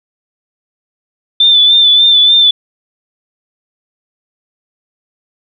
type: tone with vibrato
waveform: sine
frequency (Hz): 3532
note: A7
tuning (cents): +6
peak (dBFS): -4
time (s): 1.4-2.51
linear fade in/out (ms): 5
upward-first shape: sine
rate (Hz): 3.4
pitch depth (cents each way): 39
effects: none